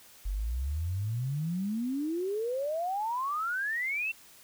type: exponential sweep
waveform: sine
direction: up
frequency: 44.84 to 2737 Hz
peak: -29 dBFS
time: 0.25-4.12 s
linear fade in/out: 10 ms
effects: white hiss -55 dBFS RMS until 4.43 s